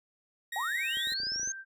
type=tone with vibrato; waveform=35% pulse; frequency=1873 Hz; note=A#6; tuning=8 cents sharp; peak=-33 dBFS; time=0.52-1.14 s; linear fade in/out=5 ms; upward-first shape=sine; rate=4.8 Hz; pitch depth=20 cents each way
type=linear sweep; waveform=sine; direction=up; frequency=733 to 6460 Hz; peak=-31 dBFS; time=0.56-1.52 s; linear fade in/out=2 ms
type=tone; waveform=sine; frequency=1568 Hz; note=G6; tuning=in tune; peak=-40 dBFS; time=0.75-1.65 s; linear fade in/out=50 ms
type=clicks; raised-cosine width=2 ms; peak=-37 dBFS; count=11; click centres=0.971 / 1.072 / 1.121 / 1.202 / 1.234 / 1.269 / 1.32 / 1.36 / 1.397 / 1.431 / 1.475 s
effects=none